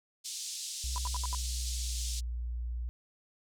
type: band-pass noise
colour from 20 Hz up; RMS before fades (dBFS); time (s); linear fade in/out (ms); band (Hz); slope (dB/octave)
white; -40; 0.24-2.21; 20; 3600 to 8300; 24
type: tone with pitch glide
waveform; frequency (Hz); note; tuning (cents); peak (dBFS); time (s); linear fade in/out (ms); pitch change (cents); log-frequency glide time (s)
sine; 62.7 to 59.46; B1 to A#1; +27 to +35; -33; 0.84-2.89; 0; -92; 1.3-1.97
type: tone bursts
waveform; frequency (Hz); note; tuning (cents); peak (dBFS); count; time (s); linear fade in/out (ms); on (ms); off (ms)
sine; 991; B5; +6; -34; 5; 0.96-1.348; 0; 20; 72
effects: none